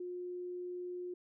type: tone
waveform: sine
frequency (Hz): 357.8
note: F4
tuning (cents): +42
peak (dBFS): -39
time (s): 0-1.14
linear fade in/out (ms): 5
effects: none